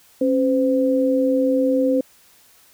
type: tone pair together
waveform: sine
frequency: 271.6 / 512.7 Hz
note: C#4 / C5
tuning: -35 / -35 cents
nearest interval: major seventh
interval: 1100 cents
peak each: -18 dBFS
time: 0.21-2.01 s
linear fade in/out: 5 ms
effects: white hiss -53 dBFS RMS until 2.73 s